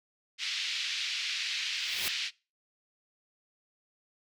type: band-pass noise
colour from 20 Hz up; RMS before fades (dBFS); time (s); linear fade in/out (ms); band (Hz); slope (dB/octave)
pink; -34; 0.38-2.31; 50; 2300 to 4900; 24
type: noise with exponential growth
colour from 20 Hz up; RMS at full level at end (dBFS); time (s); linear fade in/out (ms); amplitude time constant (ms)
white; -32; 1.73-2.08; 0; 75
effects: noise-tail reverb RT60 0.3 s tail -22 dB re dry